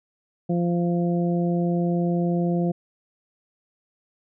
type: harmonic tone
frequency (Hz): 173.3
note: F3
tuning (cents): -13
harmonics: 1 / 2 / 3 / 4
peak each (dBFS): -21 / -27 / -31 / -33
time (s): 0.49-2.72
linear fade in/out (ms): 10
effects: none